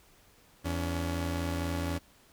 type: tone pair together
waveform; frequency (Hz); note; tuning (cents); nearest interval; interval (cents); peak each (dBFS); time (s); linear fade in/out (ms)
sawtooth; 84.2 / 283.2; E2 / C#4; +37 / +37; octave + major sixth; 2100; -28 / -31; 0.64-1.99; 20
effects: pink hiss -61 dBFS RMS until 2.32 s